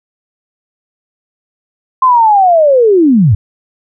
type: linear sweep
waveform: sine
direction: down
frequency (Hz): 1056 to 87.31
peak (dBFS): -4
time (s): 2.02-3.35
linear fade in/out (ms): 5
effects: none